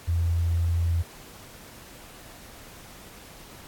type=tone; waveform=sine; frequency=84.6 Hz; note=E2; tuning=45 cents sharp; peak=-21 dBFS; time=0.07-1.03 s; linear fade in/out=20 ms; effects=pink hiss -47 dBFS RMS until 3.67 s + AAC 64 kbps